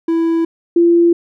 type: tone pair in turn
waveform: triangle / sine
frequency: 330.5 / 341.6 Hz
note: E4 / F4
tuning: +5 / -38 cents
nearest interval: minor second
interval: 57 cents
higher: second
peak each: -10 / -7 dBFS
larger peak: second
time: 0.08-0.45 / 0.76-1.13 s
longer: neither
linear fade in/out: 5 ms
effects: none